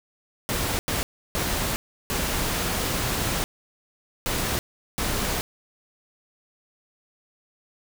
pink noise bursts at uneven times, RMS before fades -26 dBFS, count 6, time 0.49-0.79 / 0.88-1.03 / 1.35-1.76 / 2.1-3.44 / 4.26-4.59 / 4.98-5.41 s, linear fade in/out 0 ms, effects none

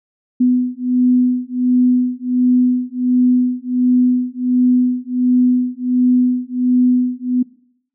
sine beating tone pair, 249 / 250.4 Hz, B3 / B3, +14 / +24 cents, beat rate 1.4 Hz, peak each -15 / -15 dBFS, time 0.4-7.43 s, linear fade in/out 10 ms, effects noise-tail reverb RT60 0.7 s tail -22 dB re dry

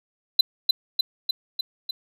triangle tone with echo, 4031 Hz, B7, 35 cents sharp, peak -9 dBFS, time 0.39-0.41 s, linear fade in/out 5 ms, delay 300 ms, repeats 5, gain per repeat -3 dB, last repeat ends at 1.91 s, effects none

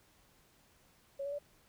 sine tone with pitch steps, 554.4 / 567 / 579.9 Hz, C#5 / C#5 / D5, 0 / +39 / -22 cents, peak -36 dBFS, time 1.19-1.388 s, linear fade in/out 10 ms, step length 66 ms, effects pink hiss -67 dBFS RMS until 1.68 s

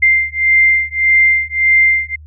sine beating tone pair, 2093 / 2094.7 Hz, C7 / C7, 0 / +1 cents, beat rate 1.7 Hz, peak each -12 dBFS, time 0.02-2.16 s, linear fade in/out 10 ms, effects added 76 Hz sine -34 dBFS peak until 2.26 s

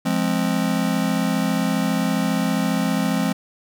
square chord, F minor, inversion none, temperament just, 174.61 / 209.5 / 261.9 Hz, F3 / Ab3 / C4, 0 / +15 / +2 cents, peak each -24 dBFS, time 0.05-3.33 s, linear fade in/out 10 ms, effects none

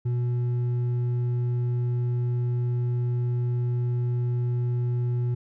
sine tone with hard clipping, 121.7 Hz, B2, 25 cents flat, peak -24 dBFS, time 0.05-5.35 s, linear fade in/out 10 ms, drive 4 dB, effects none

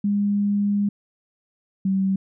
sine tone pair in turn, 203.4 / 192.33 Hz, G#3 / G3, -36 / -33 cents, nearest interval minor second, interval 97 cents, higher first, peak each -18 dBFS, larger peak neither, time 0.04-0.89 / 1.85-2.16 s, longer first, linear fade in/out 5 ms, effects none

